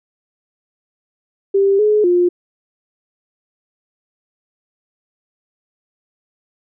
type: tone with pitch steps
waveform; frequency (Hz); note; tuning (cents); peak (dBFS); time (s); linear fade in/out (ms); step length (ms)
sine; 394.2 / 423.1 / 353.7; G4 / G#4 / F4; +10 / +32 / +22; -10; 1.54-2.29; 10; 250
effects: none